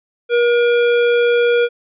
square tone, 477.4 Hz, A#4, 41 cents sharp, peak -12 dBFS, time 0.29-1.69 s, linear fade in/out 50 ms, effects resampled to 8000 Hz

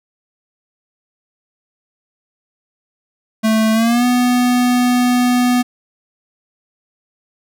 square tone with pitch glide, 220 to 246.9 Hz, A3 to B3, 0 to 0 cents, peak -12 dBFS, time 3.43-5.63 s, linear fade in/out 20 ms, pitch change +200 cents, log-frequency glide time 3.73-4.05 s, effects none

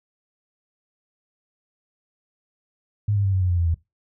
sine tone with pitch steps, 103.83 / 100.47 / 97.21 / 94.06 / 91.02 / 88.07 / 85.22 / 82.46 Hz, G#2 / G2 / G2 / F#2 / F#2 / F2 / F2 / E2, 0 / +43 / -14 / +29 / -28 / +15 / -42 / +1 cents, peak -18 dBFS, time 3.08-3.744 s, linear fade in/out 5 ms, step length 83 ms, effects noise-tail reverb RT60 0.2 s tail -20 dB re dry

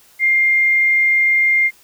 sine tone, 2111 Hz, C7, 15 cents sharp, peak -11 dBFS, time 0.19-1.71 s, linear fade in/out 50 ms, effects white hiss -50 dBFS RMS until 1.83 s

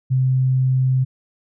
sine tone, 130 Hz, C3, 11 cents flat, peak -14 dBFS, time 0.1-1.05 s, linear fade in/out 20 ms, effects none

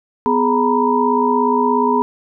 sine tone cluster, 248.8 / 418.8 / 929 / 986 Hz, B3 / G#4 / A#5 / B5, +13 / +15 / -6 / -3 cents, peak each -18 dBFS, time 0.26-2.02 s, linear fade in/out 0 ms, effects none

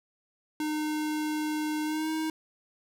square tone with pitch glide, 305.5 to 315.7 Hz, D#4 to D#4, -32 to +25 cents, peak -29 dBFS, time 0.6-2.3 s, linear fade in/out 2 ms, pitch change +57 cents, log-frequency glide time 1.84-2.1 s, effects none

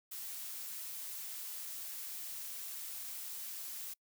blue noise, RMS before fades -44 dBFS, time 0.11-3.94 s, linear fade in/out 10 ms, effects noise-tail reverb RT60 0.1 s tail -25 dB re dry

